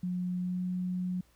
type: tone with pitch glide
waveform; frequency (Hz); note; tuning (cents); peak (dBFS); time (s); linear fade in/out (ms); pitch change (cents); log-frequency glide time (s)
sine; 180.1 to 181.67; F#3 to F#3; -46 to -31; -30; 0.03-1.21; 5; +15; 0.41-0.61
effects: added 60 Hz sine -65 dBFS peak until 1.35 s + pink hiss -67 dBFS RMS until 1.35 s